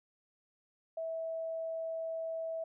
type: tone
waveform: sine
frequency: 652 Hz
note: E5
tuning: 19 cents flat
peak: -35 dBFS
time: 0.97-2.64 s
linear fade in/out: 5 ms
effects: none